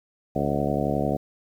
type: harmonic tone with a mistuned harmonic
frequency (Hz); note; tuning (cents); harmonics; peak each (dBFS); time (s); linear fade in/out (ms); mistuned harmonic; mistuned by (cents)
71.3; C#2; +49; 1 / 2 / 3 / 4 / 5 / 6 / 7 / 8 / 9 / 10; -35 / -29 / -29 / -30 / -34 / -32 / -33 / -31 / -31 / -32; 0.35-1.17; 10; 10; +63
effects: 9-bit